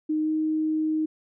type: tone with pitch glide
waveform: sine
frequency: 309 to 312.2 Hz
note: D#4 to D#4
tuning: -12 to +6 cents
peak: -22 dBFS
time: 0.09-1.06 s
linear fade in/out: 10 ms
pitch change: +18 cents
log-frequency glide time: 0.22-0.3 s
effects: none